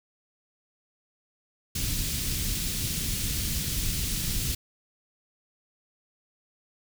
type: band-stop noise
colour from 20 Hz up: pink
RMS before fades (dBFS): -29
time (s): 1.75-4.55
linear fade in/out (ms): 5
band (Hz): 180 to 3500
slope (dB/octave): 12
effects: none